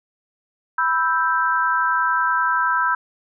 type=chord; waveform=sine; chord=E minor; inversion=second; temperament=equal; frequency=987.8 / 1318.5 / 1568 Hz; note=B5 / E6 / G6; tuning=0 / 0 / 0 cents; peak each=-21 dBFS; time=0.78-2.95 s; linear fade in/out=5 ms; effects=none